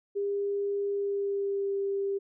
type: tone with pitch glide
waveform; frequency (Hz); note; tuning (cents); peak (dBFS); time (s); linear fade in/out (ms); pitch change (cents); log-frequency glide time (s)
sine; 402.3 to 395.8; G4 to G4; +45 to +17; -27; 0.15-2.19; 20; -28; 0.9-1.75
effects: none